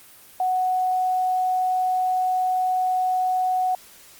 sine tone, 740 Hz, F#5, in tune, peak -19 dBFS, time 0.4-3.75 s, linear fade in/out 2 ms, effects white hiss -48 dBFS RMS until 4.19 s + Opus 32 kbps

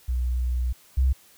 sine tone pair in turn, 61.74 / 65.28 Hz, B1 / C2, 0 / -3 cents, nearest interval minor second, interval 97 cents, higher second, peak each -22 / -17 dBFS, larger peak second, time 0.08-0.73 / 0.97-1.13 s, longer first, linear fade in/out 10 ms, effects white hiss -55 dBFS RMS until 1.37 s

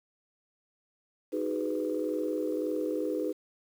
sine chord, G# minor seventh, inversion second, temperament just, 311.5 / 373.8 / 415.3 / 498.4 Hz, D#4 / F#4 / G#4 / B4, +2 / +18 / 0 / +16 cents, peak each -32 / -37 / -34 / -33 dBFS, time 1.32-3.33 s, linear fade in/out 20 ms, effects tanh soft clip ceiling -19 dBFS + 9-bit

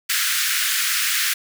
pink high-pass noise, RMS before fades -21 dBFS, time 0.09-1.34 s, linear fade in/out 10 ms, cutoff 1400 Hz, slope 48 dB/octave, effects none

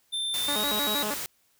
square tone with pitch glide, 3568 to 3824 Hz, A7 to A#7, +23 to +43 cents, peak -28 dBFS, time 0.12-1.04 s, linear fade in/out 20 ms, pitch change +120 cents, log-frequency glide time 0.44-0.68 s
white noise, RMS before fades -34 dBFS, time 0.34-1.26 s, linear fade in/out 0 ms
10% pulse tone with vibrato, 246.9 Hz, B3, in tune, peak -21 dBFS, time 0.48-1.14 s, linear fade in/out 2 ms, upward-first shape square, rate 6.4 Hz, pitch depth 270 cents each way
effects white hiss -67 dBFS RMS until 1.59 s

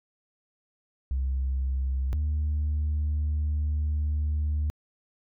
sine tone pair in turn, 66 / 75.17 Hz, C2 / D2, +16 / +41 cents, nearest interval major second, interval 225 cents, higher second, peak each -23 / -22 dBFS, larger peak second, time 1.11-2.13 / 2.13-4.7 s, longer second, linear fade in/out 0 ms, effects tanh soft clip ceiling -22 dBFS

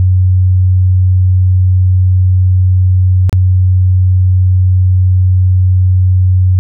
sine tone with dropouts, 92.3 Hz, F#2, 4 cents flat, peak -5 dBFS, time 0-6.59 s, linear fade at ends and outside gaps 0 ms, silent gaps 3.295-3.328 s, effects none

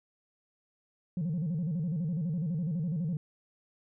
sine tone with vibrato, 164.81 Hz, E3, in tune, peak -27 dBFS, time 1.17-3.17 s, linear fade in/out 2 ms, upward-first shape square, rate 12 Hz, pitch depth 150 cents each way, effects tanh soft clip ceiling -27 dBFS

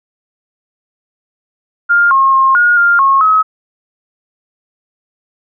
sine tone with pitch steps, 1405 / 1077 / 1068 / 1435 / 1400 / 1088 / 1278 Hz, F6 / C6 / C6 / F6 / F6 / C#6 / D#6, +10 / +50 / +35 / +47 / +4 / -33 / +46 cents, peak -6 dBFS, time 1.89-3.43 s, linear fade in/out 20 ms, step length 220 ms, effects none

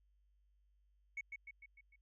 sine tone with echo, 2217 Hz, C#7, in tune, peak -38 dBFS, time 1.17-1.21 s, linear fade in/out 5 ms, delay 150 ms, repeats 5, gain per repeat -5 dB, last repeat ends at 1.96 s, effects tanh soft clip ceiling -37 dBFS + added 50 Hz sine -70 dBFS peak until 2.01 s

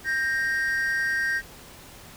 triangle tone pair together, 1582.7 / 1864.7 Hz, G6 / A#6, +16 / 0 cents, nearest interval minor third, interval 284 cents, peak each -24 dBFS, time 0.04-1.42 s, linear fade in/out 50 ms, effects pink hiss -46 dBFS RMS until 2.16 s

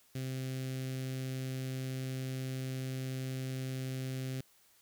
sawtooth tone with notch filter, 130.81 Hz, C3, in tune, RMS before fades -38 dBFS, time 0.15-4.41 s, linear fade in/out 5 ms, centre 970 Hz, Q 0.56, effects white hiss -66 dBFS RMS until 4.81 s

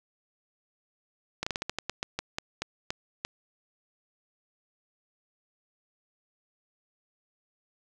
slowing click train, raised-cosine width 0.2 ms, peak -13 dBFS, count 14, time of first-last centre 1.43-3.25 s, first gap 35 ms, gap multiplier 1.21, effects none

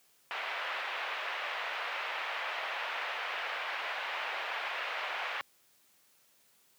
white band-pass noise, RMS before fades -37 dBFS, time 0.31-5.41 s, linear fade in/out 0 ms, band 580 to 2700 Hz, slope 24 dB/octave, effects white hiss -67 dBFS RMS until 6.78 s + high-pass 100 Hz 12 dB/octave

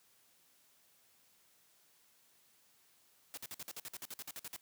white noise bursts, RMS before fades -45 dBFS, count 15, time 3.34-4.563 s, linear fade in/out 0 ms, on 33 ms, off 52 ms, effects white hiss -69 dBFS RMS until 4.61 s + high-pass 80 Hz 12 dB/octave

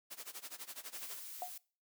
white noise with tremolo, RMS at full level -45 dBFS, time 0.1-1.2 s, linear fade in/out 20 ms, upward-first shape sine, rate 12 Hz, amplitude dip 90%
blue noise, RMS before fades -48 dBFS, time 0.94-1.58 s, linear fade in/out 5 ms
sine tone with exponential decay, 724 Hz, F#5, 38 cents flat, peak -34 dBFS, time 1.42-1.54 s, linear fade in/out 1 ms, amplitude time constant 26 ms
effects noise-tail reverb RT60 0.4 s tail -23 dB re dry + high-pass 300 Hz 12 dB/octave

